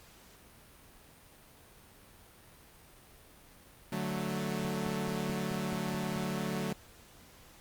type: chord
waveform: sawtooth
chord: D major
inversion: none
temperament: equal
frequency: 146.83 / 185 / 220 Hz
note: D3 / F#3 / A3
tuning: 0 / 0 / 0 cents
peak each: -35 / -32 / -33 dBFS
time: 3.92-6.73 s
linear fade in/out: 5 ms
type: click train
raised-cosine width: 3 ms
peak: -30 dBFS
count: 8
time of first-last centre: 4.65-6.162 s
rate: 4.63 Hz
effects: pink hiss -57 dBFS RMS until 7.6 s + Opus 48 kbps